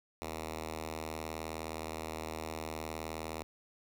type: tone with notch filter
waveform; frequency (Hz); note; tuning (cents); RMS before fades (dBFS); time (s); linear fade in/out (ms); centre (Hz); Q
5% pulse; 79.4; D#2; +36; -41; 0.22-3.43; 0; 160; 1.5
effects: none